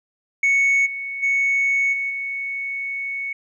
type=tone with level steps; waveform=sine; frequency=2217 Hz; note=C#7; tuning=in tune; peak=-12 / -26 / -15 / -21 / -24 dBFS; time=0.43-3.33 s; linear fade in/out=5 ms; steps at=0.85 / 1.22 / 1.92 / 2.09 s; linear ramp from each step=20 ms; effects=tanh soft clip ceiling -13 dBFS